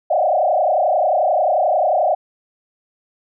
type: tone with frequency modulation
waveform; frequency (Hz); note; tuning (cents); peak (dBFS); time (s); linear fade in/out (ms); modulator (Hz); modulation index
sine; 676; E5; +43; -13; 0.1-2.15; 10; 31.3; 2.9
effects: none